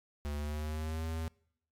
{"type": "tone with pitch glide", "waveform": "square", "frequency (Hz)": [73.2, 80.75], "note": ["D2", "E2"], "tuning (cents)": [-5, -35], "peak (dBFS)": -35, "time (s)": [0.25, 1.28], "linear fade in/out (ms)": 0, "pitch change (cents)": 170, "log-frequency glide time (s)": [0.35, 1.05], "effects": ["noise-tail reverb RT60 0.7 s tail -25 dB re dry", "MP3 96 kbps"]}